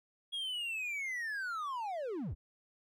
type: linear sweep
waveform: triangle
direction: down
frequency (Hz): 3322 to 42.71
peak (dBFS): -34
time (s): 0.32-2.35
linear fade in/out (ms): 20
effects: none